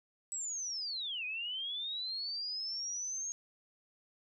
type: linear two-way sweep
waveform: sine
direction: down then up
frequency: 7902 to 2461 to 6560 Hz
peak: -36 dBFS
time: 0.32-3.32 s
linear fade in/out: 0 ms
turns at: 1.25 s
effects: none